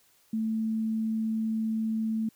sine tone, 221.2 Hz, A3, 9 cents sharp, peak -26 dBFS, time 0.33-2.29 s, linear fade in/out 5 ms, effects white hiss -64 dBFS RMS until 2.35 s

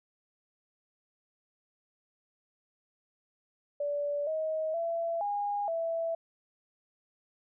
sine tone with pitch steps, 579 / 631 / 671 / 817 / 662 Hz, D5 / D#5 / E5 / G#5 / E5, -25 / +24 / +31 / -29 / +7 cents, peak -29 dBFS, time 3.8-6.15 s, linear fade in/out 5 ms, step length 470 ms, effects none

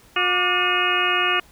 harmonic tone with a mistuned harmonic, 359.7 Hz, F#4, 49 cents flat, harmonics 1 / 2 / 3 / 4 / 5 / 6 / 7 / 8, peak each -28 / -29 / -24 / -25 / -28 / -29 / -24 / -24 dBFS, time 0.16-1.4 s, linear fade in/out 5 ms, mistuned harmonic 3, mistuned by +140 cents, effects pink hiss -52 dBFS RMS until 1.51 s

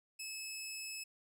15% pulse tone, 2595 Hz, E7, 28 cents flat, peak -35 dBFS, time 0.19-1.04 s, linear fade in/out 10 ms, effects none

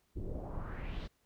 brown noise with low-pass filter sweep, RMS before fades -40 dBFS, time 0.15-1.08 s, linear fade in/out 20 ms, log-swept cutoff 310 to 4500 Hz, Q 2.9, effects pink hiss -75 dBFS RMS until 1.25 s

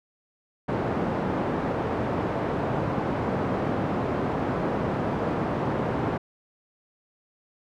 pink band-pass noise, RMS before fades -27 dBFS, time 0.68-6.18 s, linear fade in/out 10 ms, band 130 to 970 Hz, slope 12 dB/octave, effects none

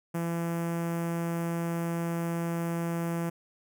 sawtooth tone with notch filter, 168.6 Hz, E3, 39 cents sharp, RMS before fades -31 dBFS, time 0.14-3.3 s, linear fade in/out 10 ms, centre 4000 Hz, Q 0.61, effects none

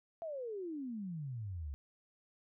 sine exponential sweep, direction down, 682 to 67 Hz, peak -39 dBFS, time 0.22-1.74 s, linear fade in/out 0 ms, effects none

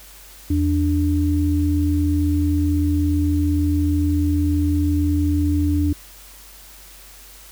sine tone pair together, 82.41 / 293.7 Hz, E2 / D4, 0 / 0 cents, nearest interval octave + minor seventh, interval 2200 cents, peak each -18 / -19 dBFS, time 0.5-5.93 s, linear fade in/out 5 ms, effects added 48 Hz sine -46 dBFS peak until 7.51 s + white hiss -44 dBFS RMS until 7.51 s

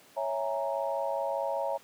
sine chord, A# half-diminished seventh, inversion first, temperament equal, 554.4 / 659.3 / 830.6 / 932.3 Hz, C#5 / E5 / G#5 / A#5, 0 / 0 / 0 / 0 cents, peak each -32 / -34 / -37 / -35 dBFS, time 0.16-1.78 s, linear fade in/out 20 ms, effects pink hiss -57 dBFS RMS until 1.83 s + high-pass 200 Hz 12 dB/octave

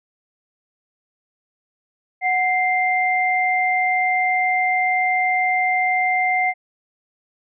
sine tone pair together, 739.3 / 2093 Hz, F#5 / C7, -2 / 0 cents, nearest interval octave + tritone, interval 1802 cents, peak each -19 dBFS, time 2.21-6.54 s, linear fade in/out 50 ms, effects none

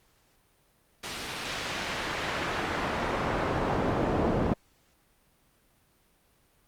brown noise with band-pass filter sweep, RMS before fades -30 dBFS, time 1.03-4.54 s, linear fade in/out 10 ms, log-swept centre 4800 to 450 Hz, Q 0.71, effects pink hiss -66 dBFS RMS until 6.67 s + Opus 48 kbps

